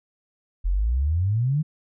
sine exponential sweep, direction up, 41.25 to 160 Hz, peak -19 dBFS, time 0.64-1.63 s, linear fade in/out 20 ms, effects none

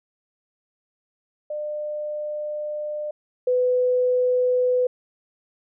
sine tone pair in turn, 600 / 500 Hz, D5 / B4, +37 / +21 cents, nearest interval minor third, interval 316 cents, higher first, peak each -26 / -17 dBFS, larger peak second, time 1.5-3.11 / 3.47-4.87 s, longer first, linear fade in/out 5 ms, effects none

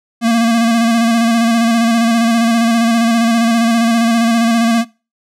square tone with vibrato, 230.5 Hz, A#3, 19 cents flat, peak -10 dBFS, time 0.21-4.85 s, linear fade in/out 50 ms, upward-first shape square, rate 15 Hz, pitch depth 29 cents each way, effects noise-tail reverb RT60 0.3 s tail -22 dB re dry + low-pass 10000 Hz 12 dB/octave

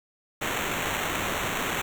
white noise with sample-and-hold, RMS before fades -29 dBFS, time 0.41-1.82 s, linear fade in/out 10 ms, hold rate 4900 Hz, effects none

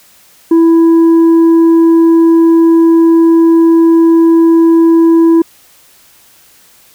triangle tone with tanh clipping, 330.6 Hz, E4, 5 cents sharp, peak -4 dBFS, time 0.51-5.42 s, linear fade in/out 5 ms, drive 8 dB, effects white hiss -44 dBFS RMS until 6.94 s

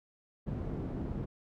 white low-pass noise, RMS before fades -37 dBFS, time 0.46-1.26 s, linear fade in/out 20 ms, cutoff 240 Hz, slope 12 dB/octave, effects none

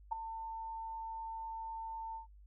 sine tone with ADSR envelope, 898 Hz, A5, 35 cents sharp, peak -29 dBFS, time 0.11-2.27 s, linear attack 15 ms, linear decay 7 ms, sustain -11 dB, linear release 120 ms, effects noise-tail reverb RT60 0.1 s tail -26 dB re dry + added 50 Hz sine -55 dBFS peak until 2.46 s

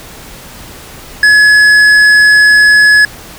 sine tone with hard clipping, 1696 Hz, G#6, 36 cents sharp, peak -4 dBFS, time 1.23-3.05 s, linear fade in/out 2 ms, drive 8 dB, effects pink hiss -31 dBFS RMS until 3.38 s

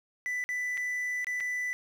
triangle tone with dropouts, 1987 Hz, B6, 10 cents sharp, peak -28 dBFS, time 0.26-1.73 s, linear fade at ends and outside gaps 0 ms, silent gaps 0.44-0.49 / 0.772-0.776 / 1.245-1.269 / 1.402-1.406 s, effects 10-bit

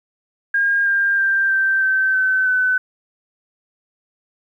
sine tone with pitch steps, 1618 / 1599.4 / 1581 / 1562.9 / 1544.9 / 1527.2 / 1509.6 Hz, G#6 / G6 / G6 / G6 / G6 / G6 / F#6, -46 / +34 / +14 / -6 / -26 / -46 / +34 cents, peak -14 dBFS, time 0.54-2.78 s, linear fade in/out 5 ms, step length 320 ms, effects 9-bit

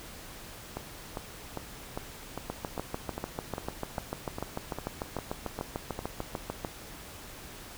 two click trains, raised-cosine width 1 ms, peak -18 / -20 dBFS, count 29 / 14, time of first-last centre 2.5-6.648 / 0.77-5.991 s, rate 6.75 / 2.49 Hz, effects pink hiss -46 dBFS RMS until 7.77 s

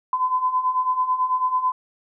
sine beating tone pair, 1010 / 1019.1 Hz, B5 / C6, +39 / -46 cents, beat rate 9.1 Hz, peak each -25 / -20 dBFS, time 0.13-1.72 s, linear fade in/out 2 ms, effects none

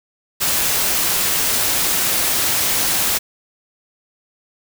white noise, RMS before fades -18 dBFS, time 0.4-3.19 s, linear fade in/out 20 ms, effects none

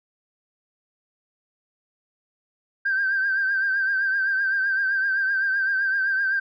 sine tone with vibrato, 1573 Hz, G6, 6 cents sharp, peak -19 dBFS, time 2.85-6.4 s, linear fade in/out 10 ms, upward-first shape triangle, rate 7.8 Hz, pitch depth 60 cents each way, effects tanh soft clip ceiling -15 dBFS

